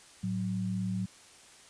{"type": "tone pair together", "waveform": "sine", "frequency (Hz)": [109.34, 185.7], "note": ["A2", "F#3"], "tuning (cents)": [-10, 7], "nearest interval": "major sixth", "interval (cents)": 917, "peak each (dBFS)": [-35, -31], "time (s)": [0.23, 1.06], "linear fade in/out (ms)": 10, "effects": ["white hiss -55 dBFS RMS until 1.69 s", "resampled to 22050 Hz"]}